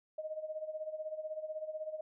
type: tone with tremolo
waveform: sine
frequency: 622.3 Hz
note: D#5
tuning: in tune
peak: -35 dBFS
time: 0.18-2.01 s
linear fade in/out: 5 ms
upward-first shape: sine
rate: 16 Hz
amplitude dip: 75%
effects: none